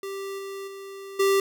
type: tone with level steps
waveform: square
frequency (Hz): 392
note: G4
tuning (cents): 0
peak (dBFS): -32 / -34 / -38 / -19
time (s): 0.03-1.4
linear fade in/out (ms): 2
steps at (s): 0.38 / 0.67 / 1.19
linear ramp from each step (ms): 10
effects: none